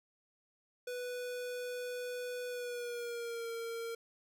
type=tone with pitch glide; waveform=square; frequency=493.9 to 460.8 Hz; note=B4 to A#4; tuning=0 to -20 cents; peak=-39 dBFS; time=0.87-3.95 s; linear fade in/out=5 ms; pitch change=-120 cents; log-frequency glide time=2.48-3.5 s; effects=none